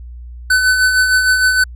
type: tone with tremolo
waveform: square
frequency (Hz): 1509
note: F#6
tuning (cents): +34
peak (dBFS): -9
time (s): 0.5-1.64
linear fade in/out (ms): 5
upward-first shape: sine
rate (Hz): 6.5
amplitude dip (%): 45
effects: added 60 Hz sine -29 dBFS peak until 1.75 s + low-pass 12000 Hz 12 dB/octave